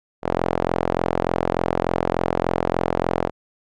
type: tone with band-pass filter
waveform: sawtooth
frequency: 43.4 Hz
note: F1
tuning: 10 cents flat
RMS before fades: -22 dBFS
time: 0.22-3.31 s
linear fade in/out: 50 ms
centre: 630 Hz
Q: 1.2
effects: none